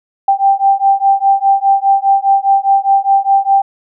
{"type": "beating tone pair", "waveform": "sine", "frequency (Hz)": [784, 788.9], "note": ["G5", "G5"], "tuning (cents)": [0, 11], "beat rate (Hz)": 4.9, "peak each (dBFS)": -11, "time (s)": [0.28, 3.62], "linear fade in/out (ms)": 5, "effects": []}